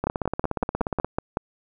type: two click trains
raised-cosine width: 1 ms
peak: -11 / -9 dBFS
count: 18 / 8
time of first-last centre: 0.04-1.046 / 0.07-1.371 s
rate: 16.9 / 5.38 Hz
effects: none